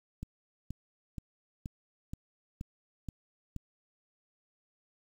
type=click train; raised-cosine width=5 ms; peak=-26 dBFS; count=8; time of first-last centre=0.23-3.563 s; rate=2.1 Hz; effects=9-bit